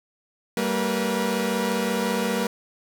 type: tone cluster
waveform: sawtooth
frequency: 193.7 / 228.7 / 483.1 Hz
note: G3 / A#3 / B4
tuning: -20 / -33 / -38 cents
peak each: -23 dBFS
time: 0.57-2.47 s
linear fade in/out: 2 ms
effects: none